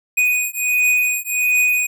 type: beating tone pair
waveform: square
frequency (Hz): 2484 / 2485.4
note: D#7 / D#7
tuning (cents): -3 / -3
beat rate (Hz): 1.4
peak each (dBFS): -19 / -19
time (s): 0.17-1.87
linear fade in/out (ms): 10
effects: none